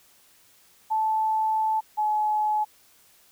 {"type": "tone pair in turn", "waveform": "sine", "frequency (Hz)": [874, 851.1], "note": ["A5", "G#5"], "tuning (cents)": [-12, 42], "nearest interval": "unison", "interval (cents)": 46, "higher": "first", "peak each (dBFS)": -21, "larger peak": "neither", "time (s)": [[0.9, 1.81], [1.97, 2.65]], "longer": "first", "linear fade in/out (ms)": 20, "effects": ["white hiss -58 dBFS RMS until 3.31 s"]}